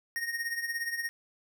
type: tone with tremolo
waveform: square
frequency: 1859 Hz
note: A#6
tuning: 5 cents flat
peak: -29 dBFS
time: 0.16-1.09 s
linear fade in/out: 0 ms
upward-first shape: triangle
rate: 17 Hz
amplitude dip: 75%
effects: none